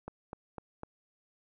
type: click train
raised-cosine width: 1 ms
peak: -26 dBFS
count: 4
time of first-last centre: 0.08-0.834 s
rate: 3.98 Hz
effects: none